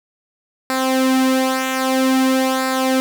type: tone with flanger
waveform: sawtooth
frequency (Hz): 261.6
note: C4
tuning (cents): 0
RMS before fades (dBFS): -17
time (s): 0.7-3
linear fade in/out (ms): 0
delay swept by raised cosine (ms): 0.32 to 3.62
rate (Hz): 0.51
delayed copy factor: -0.65
effects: none